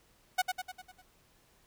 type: tone with echo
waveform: sawtooth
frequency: 740 Hz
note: F#5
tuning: in tune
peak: -21 dBFS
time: 0.38-0.42 s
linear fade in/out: 10 ms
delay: 100 ms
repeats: 6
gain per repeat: -5 dB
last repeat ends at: 1.02 s
effects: pink hiss -66 dBFS RMS until 1.66 s